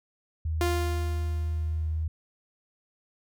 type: tone with vibrato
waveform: sine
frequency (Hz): 79.1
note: D#2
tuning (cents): +29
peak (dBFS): -26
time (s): 0.45-2.08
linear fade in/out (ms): 5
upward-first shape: triangle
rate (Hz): 4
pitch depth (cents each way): 9
type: tone with exponential decay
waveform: sawtooth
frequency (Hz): 349.2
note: F4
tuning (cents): 0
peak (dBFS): -20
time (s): 0.61-2.04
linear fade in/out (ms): 1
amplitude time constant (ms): 310
effects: none